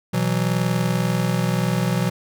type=chord; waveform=square; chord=B suspended fourth; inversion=none; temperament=just; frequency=123.47 / 164.63 / 185.21 Hz; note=B2 / E3 / F#3; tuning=0 / -2 / +2 cents; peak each=-24 dBFS; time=0.13-2.1 s; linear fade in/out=10 ms; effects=none